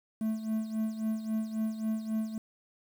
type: tone with tremolo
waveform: triangle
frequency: 219.5 Hz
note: A3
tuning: 4 cents flat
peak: -25 dBFS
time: 0.21-2.38 s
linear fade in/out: 2 ms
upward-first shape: sine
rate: 3.7 Hz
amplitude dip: 70%
effects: 9-bit